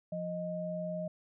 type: tone pair together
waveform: sine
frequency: 174.61 / 622.2 Hz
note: F3 / D#5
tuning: 0 / 0 cents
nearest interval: octave + minor seventh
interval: 2200 cents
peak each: -38 / -36 dBFS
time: 0.12-1.08 s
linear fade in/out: 5 ms
effects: none